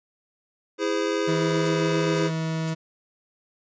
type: chord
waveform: square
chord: E augmented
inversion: none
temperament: just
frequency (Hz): 329.6 / 412 / 515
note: E4 / G#4 / B#4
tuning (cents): 0 / -14 / -28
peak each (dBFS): -28 / -27 / -29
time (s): 0.78-2.31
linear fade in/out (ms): 50
type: tone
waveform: 40% pulse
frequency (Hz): 161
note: E3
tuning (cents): -41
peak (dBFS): -24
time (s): 1.27-2.75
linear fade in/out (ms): 20
type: noise bursts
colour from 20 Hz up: blue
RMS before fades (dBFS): -35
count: 3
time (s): 1.66-2.701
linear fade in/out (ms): 0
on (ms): 27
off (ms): 480
effects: resampled to 16000 Hz